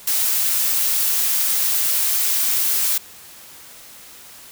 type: noise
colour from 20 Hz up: blue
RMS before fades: -19 dBFS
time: 0.07-2.98 s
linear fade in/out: 5 ms
effects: white hiss -42 dBFS RMS until 4.51 s